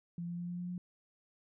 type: tone with pitch steps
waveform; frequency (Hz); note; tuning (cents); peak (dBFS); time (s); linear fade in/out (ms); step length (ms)
sine; 171.7 / 173.09 / 174.5 / 175.92 / 177.34 / 178.78; F3 / F3 / F3 / F3 / F3 / F3; -29 / -15 / -1 / +13 / +27 / +41; -37; 0.18-0.78; 2; 100
effects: none